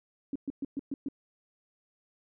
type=tone bursts; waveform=sine; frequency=277.2 Hz; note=C#4; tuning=in tune; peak=-30 dBFS; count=6; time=0.33-1.086 s; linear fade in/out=2 ms; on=26 ms; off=120 ms; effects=none